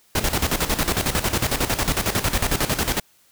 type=noise with tremolo; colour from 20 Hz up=pink; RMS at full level=-20 dBFS; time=0.15-3 s; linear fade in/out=5 ms; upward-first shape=square; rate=11 Hz; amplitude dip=70%; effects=white hiss -58 dBFS RMS until 3.31 s